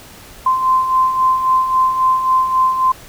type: beating tone pair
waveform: sine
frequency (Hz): 1035 / 1038.7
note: C6 / C6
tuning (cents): -19 / -13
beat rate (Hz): 3.7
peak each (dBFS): -20 / -12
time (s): 0.46-2.92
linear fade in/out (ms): 5
effects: pink hiss -39 dBFS RMS until 3.08 s